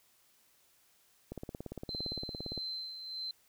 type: click train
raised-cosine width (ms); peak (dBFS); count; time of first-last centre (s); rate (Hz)
2; -27; 23; 1.32-2.577; 17.5
type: tone with tremolo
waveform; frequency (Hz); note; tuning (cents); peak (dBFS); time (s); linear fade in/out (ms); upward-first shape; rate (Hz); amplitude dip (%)
sine; 4091; C8; -40; -36; 1.89-3.31; 2; sine; 1.6; 55
effects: white hiss -68 dBFS RMS until 3.48 s